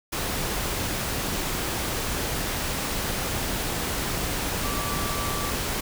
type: tone in noise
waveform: sine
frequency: 1162 Hz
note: D6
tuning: 19 cents flat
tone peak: -33 dBFS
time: 4.63-5.51 s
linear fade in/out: 10 ms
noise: pink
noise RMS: -28 dBFS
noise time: 0.12-5.81 s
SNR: -8 dB
effects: none